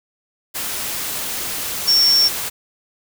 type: tone in noise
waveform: sine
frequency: 5470 Hz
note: F8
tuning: 37 cents flat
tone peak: -11 dBFS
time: 1.87-2.29 s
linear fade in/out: 20 ms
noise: white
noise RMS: -25 dBFS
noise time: 0.54-2.5 s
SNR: +11 dB
effects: none